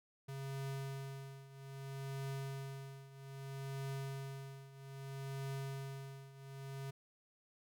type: tone with tremolo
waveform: square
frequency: 136.3 Hz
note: C#3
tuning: 29 cents flat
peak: -40 dBFS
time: 0.28-6.91 s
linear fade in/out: 10 ms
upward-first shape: triangle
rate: 0.62 Hz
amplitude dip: 85%
effects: none